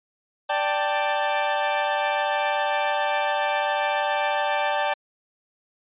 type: chord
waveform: sawtooth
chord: D suspended fourth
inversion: none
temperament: equal with one note detuned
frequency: 587.3 / 784 / 884.6 Hz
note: D5 / G5 / A5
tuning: 0 / 0 / +9 cents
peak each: -22 dBFS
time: 0.49-4.94 s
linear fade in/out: 10 ms
effects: resampled to 8000 Hz